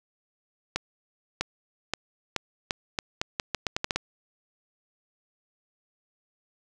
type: accelerating click train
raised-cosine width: 0.2 ms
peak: -9 dBFS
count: 14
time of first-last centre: 0.76-3.96 s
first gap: 650 ms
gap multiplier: 0.81
effects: none